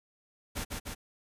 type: noise with echo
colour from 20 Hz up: pink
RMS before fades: -35 dBFS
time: 0.55-0.65 s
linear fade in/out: 20 ms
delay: 150 ms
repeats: 2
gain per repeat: -2 dB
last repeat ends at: 0.95 s
effects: resampled to 32000 Hz